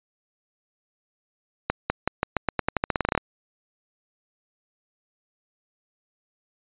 accelerating click train, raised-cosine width 0.5 ms, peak -6 dBFS, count 18, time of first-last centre 1.7-3.177 s, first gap 200 ms, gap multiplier 0.88, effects resampled to 8000 Hz

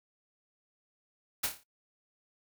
white noise with echo, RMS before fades -30 dBFS, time 1.43-1.47 s, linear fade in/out 10 ms, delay 28 ms, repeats 6, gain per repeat -6 dB, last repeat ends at 1.638 s, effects noise-tail reverb RT60 0.1 s tail -20 dB re dry

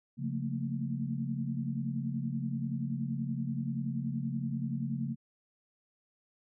sine tone cluster, 138.1 / 176.5 / 220.1 / 230.6 Hz, C#3 / F3 / A3 / A#3, -6 / +19 / +1 / -19 cents, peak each -35 / -40 / -38 / -37 dBFS, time 0.17-5.16 s, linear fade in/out 50 ms, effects none

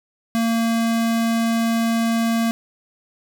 square tone, 228.8 Hz, A#3, 32 cents flat, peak -18 dBFS, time 0.35-2.51 s, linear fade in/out 0 ms, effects none

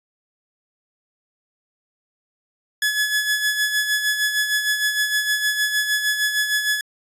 sawtooth tone with tremolo, 1703 Hz, G#6, 43 cents sharp, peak -13 dBFS, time 2.82-6.81 s, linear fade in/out 2 ms, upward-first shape sine, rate 6.5 Hz, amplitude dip 55%, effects resampled to 32000 Hz

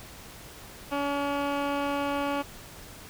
15% pulse tone with low-pass filter, 283.6 Hz, C#4, 40 cents sharp, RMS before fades -29 dBFS, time 0.91-2.43 s, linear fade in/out 20 ms, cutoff 2300 Hz, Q 1.3, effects pink hiss -46 dBFS RMS until 3.09 s

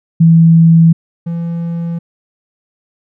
sine / triangle tone pair in turn, 164.81 / 168.76 Hz, E3 / E3, 0 / +41 cents, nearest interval unison, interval 41 cents, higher second, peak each -3 / -14 dBFS, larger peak first, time 0.2-0.93 / 1.26-1.99 s, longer neither, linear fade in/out 10 ms, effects none

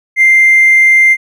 sine tone with hard clipping, 2093 Hz, C7, in tune, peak -4 dBFS, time 0.16-1.17 s, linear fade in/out 50 ms, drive 1 dB, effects none

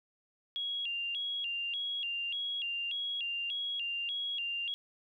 sine tone with vibrato, 3042 Hz, F#7, 47 cents sharp, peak -33 dBFS, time 0.56-4.74 s, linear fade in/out 0 ms, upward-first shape square, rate 1.7 Hz, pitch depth 150 cents each way, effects 12-bit

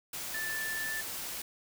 sine tone in noise, 1760 Hz, A6, in tune, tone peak -34 dBFS, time 0.34-1.01 s, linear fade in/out 5 ms, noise white, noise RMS -39 dBFS, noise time 0.13-1.42 s, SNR +2 dB, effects none

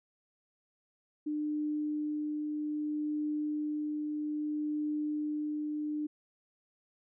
sine tone with tremolo, 300.5 Hz, D4, 40 cents sharp, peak -30 dBFS, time 1.26-6.07 s, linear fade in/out 10 ms, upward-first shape triangle, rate 0.62 Hz, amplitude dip 25%, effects none

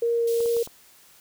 sine tone with vibrato, 466.2 Hz, A#4, in tune, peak -20 dBFS, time 0.02-0.63 s, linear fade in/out 5 ms, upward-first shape triangle, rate 2.6 Hz, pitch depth 9 cents each way
white high-pass noise, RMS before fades -39 dBFS, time 0.27-0.67 s, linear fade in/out 5 ms, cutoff 2800 Hz, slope 24 dB/octave
clicks, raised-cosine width 1 ms, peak -27 dBFS, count 4, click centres 0.405 / 0.459 / 0.567 / 0.674 s
effects white hiss -54 dBFS RMS until 1.2 s

